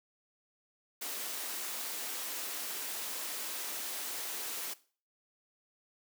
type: high-pass noise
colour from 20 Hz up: white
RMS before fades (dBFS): -39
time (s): 1.01-4.74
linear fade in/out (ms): 10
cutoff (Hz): 250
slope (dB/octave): 24
effects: noise-tail reverb RT60 0.4 s tail -18 dB re dry